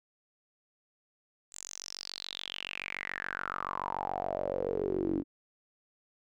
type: tone with band-pass filter sweep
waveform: sawtooth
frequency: 47.03 Hz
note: F#1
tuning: 29 cents sharp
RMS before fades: -36 dBFS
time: 1.51-5.24 s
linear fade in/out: 50 ms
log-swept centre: 7700 to 290 Hz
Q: 7.4
effects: none